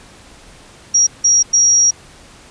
sine tone bursts at uneven times, 5680 Hz, F8, 28 cents sharp, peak -8 dBFS, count 3, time 0.94-1.07 / 1.24-1.43 / 1.53-1.91 s, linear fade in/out 10 ms, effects pink hiss -42 dBFS RMS until 2.5 s + resampled to 22050 Hz

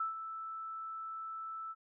sine tone with ADSR envelope, 1318.5 Hz, E6, in tune, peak -31 dBFS, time 0-1.75 s, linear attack 5 ms, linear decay 130 ms, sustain -9 dB, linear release 40 ms, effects none

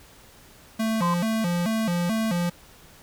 square tone with vibrato, 196.7 Hz, G3, 6 cents sharp, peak -23 dBFS, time 0.79-2.5 s, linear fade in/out 10 ms, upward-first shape square, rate 2.3 Hz, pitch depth 210 cents each way
sine tone, 1034 Hz, C6, 21 cents flat, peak -23 dBFS, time 1.02-1.14 s, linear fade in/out 2 ms
effects pink hiss -51 dBFS RMS until 3.02 s

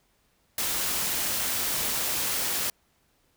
white noise, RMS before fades -28 dBFS, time 0.58-2.7 s, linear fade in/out 2 ms, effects pink hiss -68 dBFS RMS until 3.36 s

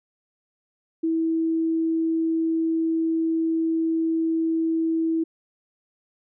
sine tone, 325.5 Hz, E4, 22 cents flat, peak -20 dBFS, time 1.03-5.24 s, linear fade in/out 10 ms, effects none

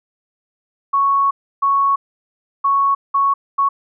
sine tone bursts at uneven times, 1108.7 Hz, C#6, in tune, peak -12 dBFS, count 5, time 0.93-1.31 / 1.62-1.96 / 2.64-2.95 / 3.14-3.34 / 3.58-3.69 s, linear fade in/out 10 ms, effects none

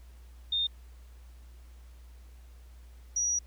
sine tone pair in turn, 3648 / 5791 Hz, A#7 / F#8, -38 / -38 cents, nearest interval minor sixth, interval 800 cents, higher second, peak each -26 dBFS, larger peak neither, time 0.52-0.67 / 3.16-3.39 s, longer second, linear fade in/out 5 ms, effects added 60 Hz sine -48 dBFS peak until 3.46 s + pink hiss -64 dBFS RMS until 3.46 s

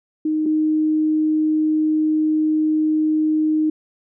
sine tone pair in turn, 310 / 310 Hz, D#4 / D#4, -6 / -6 cents, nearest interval unison, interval 0 cents, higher neither, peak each -17 / -15 dBFS, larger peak second, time 0.25-0.46 / 0.46-3.7 s, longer second, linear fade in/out 5 ms, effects none

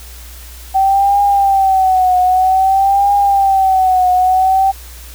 sine tone with vibrato, 768 Hz, G5, 36 cents flat, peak -8 dBFS, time 0.74-4.72 s, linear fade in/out 20 ms, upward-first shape triangle, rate 0.52 Hz, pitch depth 93 cents each way, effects added 60 Hz sine -32 dBFS peak until 5.14 s + white hiss -37 dBFS RMS until 5.14 s

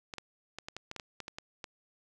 clicks, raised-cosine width 0.2 ms, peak -23 dBFS, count 12, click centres 0.138 / 0.183 / 0.586 / 0.685 / 0.766 / 0.914 / 0.963 / 0.998 / 1.203 / 1.281 / 1.385 / 1.642 s, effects none

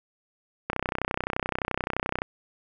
click train, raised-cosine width 0.5 ms, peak -11 dBFS, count 49, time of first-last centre 0.7-2.219 s, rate 31.6 Hz, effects none

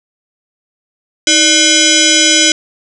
sine tone with frequency modulation, 1500 Hz, F#6, 23 cents sharp, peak -6 dBFS, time 1.27-2.52 s, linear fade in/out 2 ms, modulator 909 Hz, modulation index 6.4, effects none

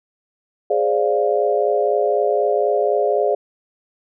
sine chord, D half-diminished seventh, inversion second, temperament equal, 415.3 / 523.3 / 587.3 / 698.5 Hz, Ab4 / C5 / D5 / F5, 0 / 0 / 0 / 0 cents, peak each -19 / -22 / -20 / -22 dBFS, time 0.7-3.35 s, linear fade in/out 5 ms, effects none

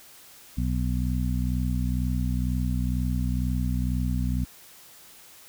harmonic tone, 62.1 Hz, B1, 10 cents sharp, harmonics 1 / 2 / 3 / 4, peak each -26 / -29 / -31 / -32 dBFS, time 0.57-4.45 s, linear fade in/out 10 ms, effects white hiss -50 dBFS RMS until 5.48 s

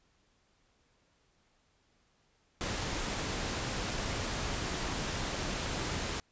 pink noise, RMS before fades -35 dBFS, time 2.61-6.2 s, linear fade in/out 0 ms, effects pink hiss -71 dBFS RMS until 6.31 s + resampled to 16000 Hz

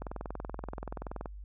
click train, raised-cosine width 1 ms, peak -24 dBFS, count 27, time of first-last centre 0.02-1.258 s, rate 21 Hz, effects added 50 Hz sine -42 dBFS peak until 1.44 s

